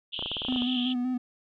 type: band-pass noise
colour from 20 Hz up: white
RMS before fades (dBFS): -34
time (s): 0.12-0.94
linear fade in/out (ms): 20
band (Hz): 2900 to 3400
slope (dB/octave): 96
type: clicks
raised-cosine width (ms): 1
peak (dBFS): -23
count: 11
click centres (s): 0.192 / 0.225 / 0.26 / 0.316 / 0.368 / 0.419 / 0.45 / 0.485 / 0.524 / 0.561 / 0.621
type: tone with vibrato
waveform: triangle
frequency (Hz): 250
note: B3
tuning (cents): +21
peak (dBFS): -24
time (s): 0.48-1.18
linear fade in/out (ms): 10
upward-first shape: square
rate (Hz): 5.3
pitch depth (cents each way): 30
effects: none